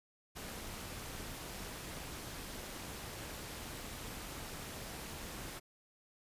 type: noise with amplitude modulation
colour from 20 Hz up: pink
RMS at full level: -43 dBFS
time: 0.35-5.6 s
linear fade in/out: 20 ms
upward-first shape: sine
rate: 235 Hz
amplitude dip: 55%
effects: resampled to 32000 Hz